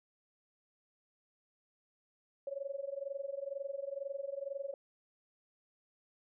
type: tone with amplitude modulation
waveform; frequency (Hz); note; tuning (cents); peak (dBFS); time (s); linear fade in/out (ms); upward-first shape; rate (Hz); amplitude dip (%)
sine; 554.4; C#5; 0; -34; 2.47-4.74; 2; sine; 22.1; 90
effects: none